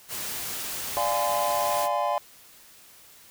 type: noise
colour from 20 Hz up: white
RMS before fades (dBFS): -33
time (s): 0.08-1.89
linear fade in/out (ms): 50
type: chord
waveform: triangle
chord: D half-diminished seventh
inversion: none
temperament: equal with one note detuned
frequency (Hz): 587.3 / 698.5 / 830.6 / 1025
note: D5 / F5 / Ab5 / C6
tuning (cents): 0 / 0 / 0 / -36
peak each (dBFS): -27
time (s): 0.97-2.18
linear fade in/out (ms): 0
effects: white hiss -52 dBFS RMS until 3.3 s